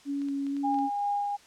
sine tone with vibrato, 280 Hz, C#4, 18 cents sharp, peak -28 dBFS, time 0.05-0.9 s, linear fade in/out 50 ms, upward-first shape square, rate 2.1 Hz, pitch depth 10 cents each way
clicks, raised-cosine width 0.2 ms, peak -33 dBFS, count 6, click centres 0.218 / 0.286 / 0.467 / 0.567 / 0.744 / 0.788 s
sine tone with tremolo, 814 Hz, G#5, 35 cents flat, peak -25 dBFS, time 0.63-1.37 s, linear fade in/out 20 ms, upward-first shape sine, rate 2.6 Hz, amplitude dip 30%
effects white hiss -56 dBFS RMS until 1.46 s + low-pass 7000 Hz 12 dB/octave

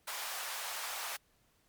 pink high-pass noise, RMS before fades -40 dBFS, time 0.07-1.17 s, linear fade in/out 10 ms, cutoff 710 Hz, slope 24 dB/octave, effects pink hiss -71 dBFS RMS until 1.68 s + MP3 96 kbps

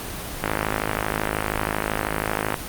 click train, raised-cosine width 0.5 ms, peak -6 dBFS, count 112, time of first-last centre 0.44-2.542 s, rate 52.8 Hz, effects pink hiss -32 dBFS RMS until 2.68 s + Opus 32 kbps

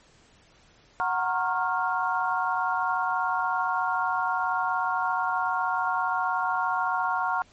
sine chord, Gb major seventh, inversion none, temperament equal with one note detuned, 740 / 932.3 / 1089.1 / 1396.9 Hz, Gb5 / Bb5 / Db6 / F6, 0 / 0 / -31 / 0 cents, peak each -29 dBFS, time 1-7.42 s, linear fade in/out 0 ms, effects pink hiss -58 dBFS RMS until 7.52 s + MP3 32 kbps

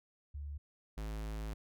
sine / square tone pair in turn, 72.3 / 53.46 Hz, D2 / A1, -27 / -49 cents, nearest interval perfect fourth, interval 522 cents, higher first, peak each -40 / -39 dBFS, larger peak second, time 0.34-0.58 / 0.97-1.54 s, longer second, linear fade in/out 10 ms, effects none

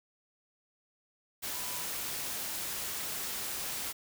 sine tone in noise, 987.8 Hz, B5, in tune, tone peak -48 dBFS, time 1.53-1.85 s, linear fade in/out 20 ms, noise white, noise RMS -37 dBFS, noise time 1.42-3.93 s, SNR -14 dB, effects none

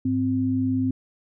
sine tone pair together, 103.18 / 260 Hz, G#2 / C4, -11 / -11 cents, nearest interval octave + major third, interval 1600 cents, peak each -27 / -21 dBFS, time 0.05-0.91 s, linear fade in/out 5 ms, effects none

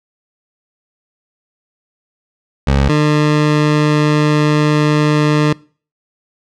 20% pulse tone pair in turn, 69 / 150.4 Hz, C#2 / D3, -7 / +42 cents, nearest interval octave + minor second, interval 1349 cents, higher second, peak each -5 dBFS, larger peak neither, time 2.67-2.89 / 2.89-5.53 s, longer second, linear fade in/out 5 ms, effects noise-tail reverb RT60 0.4 s tail -23 dB re dry + low-pass 5000 Hz 12 dB/octave

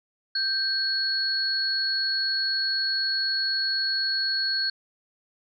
sine tone pair together, 1568 / 4356 Hz, G6 / C#8, 0 / -31 cents, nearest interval octave + tritone, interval 1769 cents, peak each -29 / -24 dBFS, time 0.35-4.7 s, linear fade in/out 5 ms, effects none

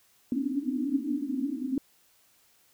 white band-pass noise, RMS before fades -30 dBFS, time 0.32-1.78 s, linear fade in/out 2 ms, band 250 to 290 Hz, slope 96 dB/octave, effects white hiss -64 dBFS RMS until 2.73 s

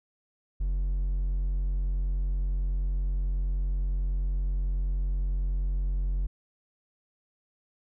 triangle tone with hard clipping, 45.36 Hz, F#1, 34 cents flat, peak -26 dBFS, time 0.6-6.27 s, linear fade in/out 10 ms, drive 6 dB, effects none

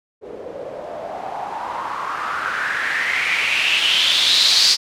blue noise with low-pass filter sweep, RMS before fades -20 dBFS, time 0.21-4.77 s, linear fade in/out 50 ms, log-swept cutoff 430 to 4800 Hz, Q 5, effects none

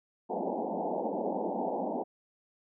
white band-pass noise, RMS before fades -33 dBFS, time 0.29-2.04 s, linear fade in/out 20 ms, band 180 to 890 Hz, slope 96 dB/octave, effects none

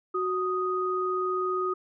sine tone pair together, 370.1 / 1245 Hz, F#4 / D#6, 0 / +1 cents, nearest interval octave + major sixth, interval 2101 cents, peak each -28 dBFS, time 0.14-1.74 s, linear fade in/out 10 ms, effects none

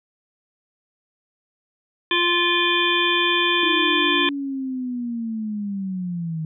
harmonic tone, 348 Hz, F4, 6 cents flat, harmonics 1 / 3 / 5 / 7 / 9 / 10, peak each -24 / -24 / -24 / -24 / -24 / -24 dBFS, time 2.11-4.29 s, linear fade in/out 2 ms
sine linear sweep, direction down, 324.4 to 156.1 Hz, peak -24 dBFS, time 3.63-6.45 s, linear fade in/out 2 ms
effects none

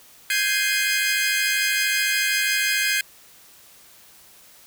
sawtooth chord, Ab major seventh, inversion third, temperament equal, 1568 / 1661.2 / 2093 / 2489 Hz, G6 / Ab6 / C7 / Eb7, 0 / 0 / 0 / 0 cents, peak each -22 dBFS, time 0.3-3.01 s, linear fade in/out 2 ms, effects white hiss -50 dBFS RMS until 4.66 s

